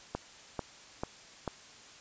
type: click train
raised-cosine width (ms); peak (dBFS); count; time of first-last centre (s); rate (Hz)
1; -19; 4; 0.15-1.477; 2.26
effects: white hiss -53 dBFS RMS until 2 s + resampled to 16000 Hz